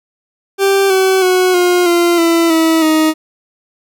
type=tone with pitch steps; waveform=40% pulse; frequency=392 / 379.7 / 367.9 / 356.4 / 345.2 / 334.4 / 324 / 313.8 Hz; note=G4 / F#4 / F#4 / F4 / F4 / E4 / E4 / D#4; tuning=0 / +45 / -10 / +35 / -20 / +25 / -30 / +15 cents; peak=-8 dBFS; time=0.58-3.14 s; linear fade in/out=50 ms; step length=320 ms; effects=none